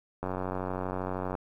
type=click train; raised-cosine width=1 ms; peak=-19 dBFS; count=105; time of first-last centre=0.23-1.352 s; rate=92.7 Hz; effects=10-bit